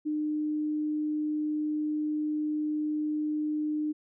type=tone; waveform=sine; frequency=303.2 Hz; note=D#4; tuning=45 cents flat; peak=-27 dBFS; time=0.05-3.93 s; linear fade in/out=20 ms; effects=none